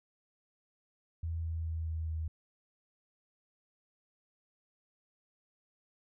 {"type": "tone with pitch steps", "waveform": "sine", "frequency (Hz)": [82.41, 81.75, 81.09, 80.43, 79.79], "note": ["E2", "E2", "E2", "E2", "D#2"], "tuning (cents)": [0, -14, -28, -42, 44], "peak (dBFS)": -33, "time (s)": [1.23, 2.28], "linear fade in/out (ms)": 5, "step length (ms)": 210, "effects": []}